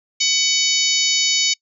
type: harmonic tone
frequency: 750 Hz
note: F#5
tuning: 23 cents sharp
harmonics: 3 / 4 / 5 / 6 / 7 / 8 / 9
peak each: -23 / -23 / -23 / -23 / -23 / -23 / -23 dBFS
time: 0.2-1.54 s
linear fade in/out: 10 ms
effects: noise-tail reverb RT60 0.1 s tail -26 dB re dry